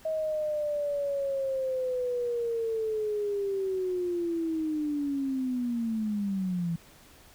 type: linear sweep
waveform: sine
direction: down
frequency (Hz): 637 to 165.1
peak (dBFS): -27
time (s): 0.05-6.76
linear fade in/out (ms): 5
effects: pink hiss -55 dBFS RMS until 7.34 s